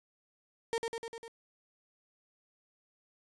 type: tone with echo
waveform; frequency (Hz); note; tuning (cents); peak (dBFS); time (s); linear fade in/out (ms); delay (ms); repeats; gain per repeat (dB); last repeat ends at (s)
35% pulse; 459.1; A#4; -26; -28; 0.73-0.78; 0; 100; 5; -3; 1.28
effects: resampled to 22050 Hz + 11-bit